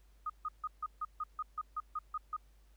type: tone bursts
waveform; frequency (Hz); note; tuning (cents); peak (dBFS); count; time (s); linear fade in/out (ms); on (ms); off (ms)
sine; 1243; D#6; -2; -34; 12; 0.26-2.366; 5; 38; 150
effects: added 50 Hz sine -60 dBFS peak until 2.76 s + pink hiss -73 dBFS RMS until 2.76 s